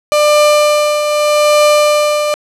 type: tone with tremolo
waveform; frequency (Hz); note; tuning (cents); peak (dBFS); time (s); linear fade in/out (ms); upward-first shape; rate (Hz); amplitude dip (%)
35% pulse; 596; D5; +25; -4; 0.12-2.34; 0; triangle; 0.82; 55
effects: low-pass 11000 Hz 12 dB/octave